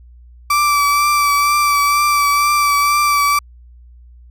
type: tone with vibrato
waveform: 35% pulse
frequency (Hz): 1163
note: D6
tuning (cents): -17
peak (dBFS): -10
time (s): 0.5-3.39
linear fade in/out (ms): 5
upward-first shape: triangle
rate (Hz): 2.1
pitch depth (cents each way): 26
effects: added 60 Hz sine -39 dBFS peak until 4.3 s